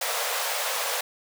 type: high-pass noise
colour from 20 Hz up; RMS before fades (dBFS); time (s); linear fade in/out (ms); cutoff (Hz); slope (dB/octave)
pink; -28; 0.01-1.01; 5; 470; 96
effects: none